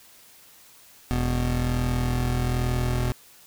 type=tone pair together; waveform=25% pulse; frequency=41.2 / 123.47 Hz; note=E1 / B2; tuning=0 / 0 cents; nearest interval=octave + perfect fifth; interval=1900 cents; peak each=-22 dBFS; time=1.11-3.12 s; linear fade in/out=0 ms; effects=white hiss -52 dBFS RMS until 3.46 s